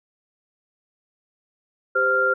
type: tone cluster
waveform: sine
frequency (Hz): 395.1 / 517 / 1392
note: G4 / C5 / F6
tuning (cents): +14 / -21 / -6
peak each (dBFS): -27 / -23 / -18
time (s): 1.95-2.34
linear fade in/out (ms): 10
effects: none